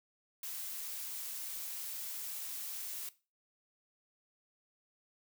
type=noise; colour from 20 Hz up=blue; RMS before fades=-42 dBFS; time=0.43-3.09 s; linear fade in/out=2 ms; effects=noise-tail reverb RT60 0.3 s tail -17 dB re dry